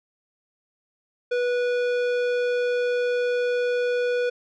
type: tone with tanh clipping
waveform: sine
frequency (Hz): 489.6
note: B4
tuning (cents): -15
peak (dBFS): -23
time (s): 1.31-4.3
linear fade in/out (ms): 10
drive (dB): 15
effects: none